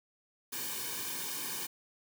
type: noise with comb filter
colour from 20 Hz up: white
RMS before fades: -38 dBFS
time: 0.52-1.67 s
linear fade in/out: 10 ms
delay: 1.5 ms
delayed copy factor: -0.9
effects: none